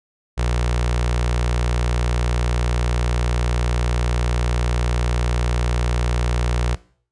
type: tone with notch filter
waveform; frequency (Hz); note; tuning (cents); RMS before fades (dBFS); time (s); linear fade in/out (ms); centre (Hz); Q
sawtooth; 60; B1; -49; -20; 0.37-6.76; 20; 250; 1.5
effects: noise-tail reverb RT60 0.5 s tail -20 dB re dry + resampled to 22050 Hz